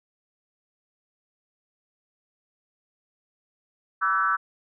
sine tone with frequency modulation, 1331 Hz, E6, 16 cents sharp, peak -20 dBFS, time 4.01-4.37 s, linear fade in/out 20 ms, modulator 180 Hz, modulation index 1.2, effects none

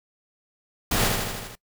pink noise with echo, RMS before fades -23 dBFS, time 0.91-1.08 s, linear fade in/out 5 ms, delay 79 ms, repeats 6, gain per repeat -3 dB, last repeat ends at 1.554 s, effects noise-tail reverb RT60 0.1 s tail -22 dB re dry

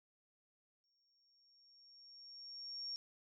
sine tone with exponential growth, 5530 Hz, F8, 18 cents flat, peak -40 dBFS, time 0.84-2.96 s, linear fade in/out 0 ms, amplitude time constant 460 ms, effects none

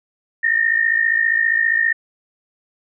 sine tone pair together, 1805 / 1860 Hz, A6 / A#6, +44 / -4 cents, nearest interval minor second, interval 52 cents, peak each -17 dBFS, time 0.43-1.93 s, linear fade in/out 10 ms, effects none

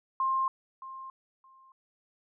sine tone with echo, 1059 Hz, C6, 21 cents sharp, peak -25 dBFS, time 0.2-0.48 s, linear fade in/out 2 ms, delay 620 ms, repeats 2, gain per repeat -15 dB, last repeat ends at 1.72 s, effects none

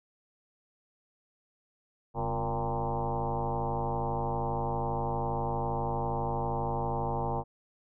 sine tone with frequency modulation, 466.2 Hz, A#4, in tune, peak -28 dBFS, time 2.14-7.44 s, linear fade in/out 50 ms, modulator 110 Hz, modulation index 4.5, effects none

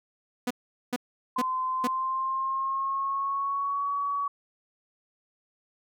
sawtooth tone bursts, 246.9 Hz, B3, in tune, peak -22 dBFS, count 4, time 0.47-1.874 s, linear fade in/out 5 ms, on 36 ms, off 420 ms
sine tone with pitch glide, 1031 to 1130.8 Hz, C6 to C#6, -26 to +34 cents, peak -26 dBFS, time 1.36-4.28 s, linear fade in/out 5 ms, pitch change +160 cents, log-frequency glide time 1.66-3.92 s
effects none

